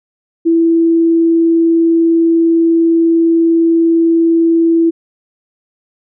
sine tone with vibrato, 331.4 Hz, E4, 9 cents sharp, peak -7 dBFS, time 0.45-4.91 s, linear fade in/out 20 ms, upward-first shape sine, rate 20 Hz, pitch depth 12 cents each way, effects none

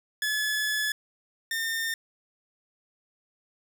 sawtooth tone pair in turn, 1713 / 1814.9 Hz, A6 / A#6, -47 / -47 cents, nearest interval minor second, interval 100 cents, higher second, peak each -22 / -24 dBFS, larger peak first, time 0.22-0.92 / 1.51-1.94 s, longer first, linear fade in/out 2 ms, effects none

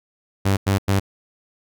sawtooth tone bursts, 98 Hz, G2, in tune, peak -12 dBFS, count 3, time 0.45-0.998 s, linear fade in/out 10 ms, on 120 ms, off 94 ms, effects none

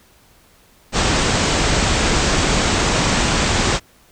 pink low-pass noise, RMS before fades -17 dBFS, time 0.92-3.8 s, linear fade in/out 50 ms, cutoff 8300 Hz, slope 96 dB/octave, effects pink hiss -52 dBFS RMS until 4.11 s

